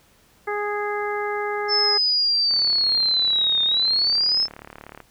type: harmonic tone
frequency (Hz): 414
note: G#4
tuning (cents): -5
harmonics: 1 / 2 / 3 / 4 / 5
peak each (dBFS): -26 / -29 / -31 / -32 / -33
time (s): 0.47-1.98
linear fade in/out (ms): 10
type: linear two-way sweep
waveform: sine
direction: down then up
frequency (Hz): 5300 to 3640 to 5300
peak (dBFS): -17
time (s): 1.68-4.48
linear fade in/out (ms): 50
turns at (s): 3.63
type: click train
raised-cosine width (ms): 0.5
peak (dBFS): -23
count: 92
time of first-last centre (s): 2.51-5.003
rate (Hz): 36.5
effects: pink hiss -57 dBFS RMS until 5.1 s